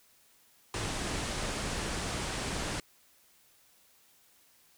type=low-pass noise; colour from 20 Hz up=pink; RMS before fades=-35 dBFS; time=0.74-2.8 s; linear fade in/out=2 ms; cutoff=9700 Hz; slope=48 dB/octave; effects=white hiss -64 dBFS RMS until 4.77 s